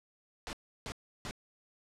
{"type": "noise bursts", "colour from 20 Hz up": "pink", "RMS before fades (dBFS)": -40, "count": 3, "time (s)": [0.47, 1.31], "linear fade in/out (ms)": 0, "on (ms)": 60, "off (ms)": 330, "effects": ["low-pass 7000 Hz 12 dB/octave"]}